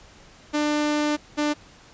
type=tone pair in turn; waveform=sawtooth; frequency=298.2 / 297.1 Hz; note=D4 / D4; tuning=+27 / +20 cents; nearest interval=unison; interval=7 cents; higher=first; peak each=-17 dBFS; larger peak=neither; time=0.53-1.17 / 1.37-1.54 s; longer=first; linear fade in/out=20 ms; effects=pink hiss -50 dBFS RMS until 1.93 s + resampled to 16000 Hz